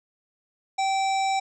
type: harmonic tone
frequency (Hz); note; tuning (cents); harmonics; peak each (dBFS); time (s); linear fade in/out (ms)
775; G5; -20; 1 / 3 / 5 / 7 / 9 / 10; -22 / -32 / -36 / -39 / -41 / -42; 0.78-1.4; 10
effects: none